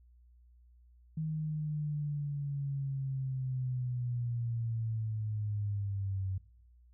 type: linear sweep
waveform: sine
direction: down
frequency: 158 to 93.8 Hz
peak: -32 dBFS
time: 1.17-6.38 s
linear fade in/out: 5 ms
effects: noise-tail reverb RT60 0.6 s tail -20 dB re dry + added 60 Hz sine -58 dBFS peak until 6.93 s